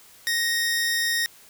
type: tone pair together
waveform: sawtooth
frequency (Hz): 1864.7 / 5268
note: A#6 / E8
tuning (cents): 0 / -2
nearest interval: octave + tritone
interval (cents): 1798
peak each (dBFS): -19 / -27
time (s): 0.27-1.26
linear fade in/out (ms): 0
effects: white hiss -51 dBFS RMS until 1.49 s